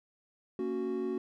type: chord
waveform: triangle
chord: F# major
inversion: first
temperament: just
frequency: 231.2 / 277.5 / 370 Hz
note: A#3 / C#4 / F#4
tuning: -14 / +2 / 0 cents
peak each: -36 / -36 / -31 dBFS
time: 0.59-1.18 s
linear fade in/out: 2 ms
effects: none